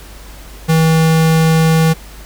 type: tone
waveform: square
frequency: 161.1 Hz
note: E3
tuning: 39 cents flat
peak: -9 dBFS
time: 0.68-1.94 s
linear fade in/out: 20 ms
effects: added 50 Hz sine -33 dBFS peak until 2.25 s + pink hiss -38 dBFS RMS until 2.25 s